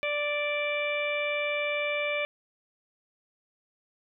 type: harmonic tone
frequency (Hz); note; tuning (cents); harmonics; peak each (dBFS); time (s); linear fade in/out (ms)
587; D5; -1; 1 / 2 / 3 / 4 / 5 / 6; -30 / -39 / -40 / -30 / -41 / -42; 0.03-2.25; 0
effects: none